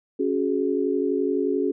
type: chord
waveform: sine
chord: C# suspended fourth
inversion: none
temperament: equal with one note detuned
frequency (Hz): 277.2 / 370 / 421.6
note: C#4 / F#4 / G#4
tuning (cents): 0 / 0 / +26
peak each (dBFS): -25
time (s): 0.19-1.72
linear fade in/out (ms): 10
effects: none